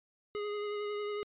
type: tone with vibrato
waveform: square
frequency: 415.3 Hz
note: G#4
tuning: in tune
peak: -35 dBFS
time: 0.35-1.23 s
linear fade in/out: 0 ms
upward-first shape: sine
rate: 11 Hz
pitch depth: 16 cents each way
effects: resampled to 8000 Hz